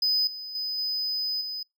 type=tone with level steps; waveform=triangle; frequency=5010 Hz; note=D#8; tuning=11 cents sharp; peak=-20 / -34 / -27 / -25 / -30 dBFS; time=0.02-1.63 s; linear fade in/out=5 ms; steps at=0.27 / 0.55 / 0.78 / 1.41 s; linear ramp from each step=2 ms; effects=noise-tail reverb RT60 0.2 s tail -26 dB re dry